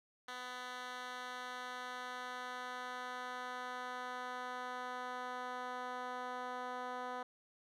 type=tone with band-pass filter sweep; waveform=10% pulse; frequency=250 Hz; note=B3; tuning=21 cents sharp; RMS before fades=-44 dBFS; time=0.28-7.23 s; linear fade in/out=5 ms; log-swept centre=2300 to 880 Hz; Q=0.79; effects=none